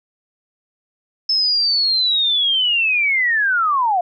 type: linear sweep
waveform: sine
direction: down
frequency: 5260 to 680 Hz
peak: -14 dBFS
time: 1.29-4.01 s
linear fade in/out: 5 ms
effects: none